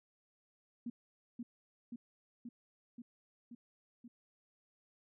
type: tone with echo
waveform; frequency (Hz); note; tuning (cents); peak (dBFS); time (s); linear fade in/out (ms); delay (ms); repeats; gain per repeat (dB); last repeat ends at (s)
sine; 238.3; A#3; +38; -38; 0.86-0.9; 5; 530; 6; -2; 4.08
effects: none